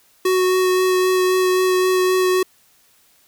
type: tone with vibrato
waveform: square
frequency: 370 Hz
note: F#4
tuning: in tune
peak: -15 dBFS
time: 0.25-2.43 s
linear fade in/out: 5 ms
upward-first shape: sine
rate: 3.8 Hz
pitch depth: 11 cents each way
effects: white hiss -56 dBFS RMS until 3.27 s